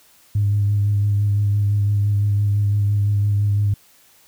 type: tone with vibrato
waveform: sine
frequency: 102.3 Hz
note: G#2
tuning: 26 cents flat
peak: -14 dBFS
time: 0.35-3.74 s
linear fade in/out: 5 ms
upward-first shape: sine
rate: 5.9 Hz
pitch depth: 21 cents each way
effects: tanh soft clip ceiling -10 dBFS + white hiss -53 dBFS RMS until 4.27 s